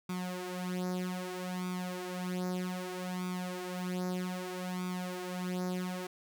sawtooth tone with flanger, 181.8 Hz, F#3, 30 cents flat, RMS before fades -37 dBFS, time 0.09-6.07 s, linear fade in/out 5 ms, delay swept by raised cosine 0.84 to 5.34 ms, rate 0.63 Hz, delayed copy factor +0.75, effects none

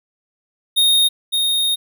square tone pair in turn, 3707 / 3707 Hz, A#7 / A#7, -10 / -10 cents, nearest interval unison, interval 0 cents, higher neither, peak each -12 / -16 dBFS, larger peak first, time 0.76-1.09 / 1.32-1.76 s, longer second, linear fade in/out 20 ms, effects none

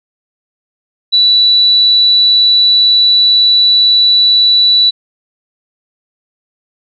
sine tone, 3951 Hz, B7, in tune, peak -5 dBFS, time 1.12-4.91 s, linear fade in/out 20 ms, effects none

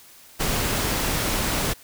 pink noise, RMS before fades -24 dBFS, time 0.39-1.74 s, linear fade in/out 20 ms, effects white hiss -49 dBFS RMS until 1.83 s

